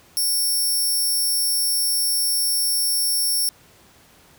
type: tone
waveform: 10% pulse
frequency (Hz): 5460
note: F8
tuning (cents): -40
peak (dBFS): -13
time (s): 0.17-3.49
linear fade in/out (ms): 0
effects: pink hiss -52 dBFS RMS until 4.38 s + high-pass 60 Hz 12 dB/octave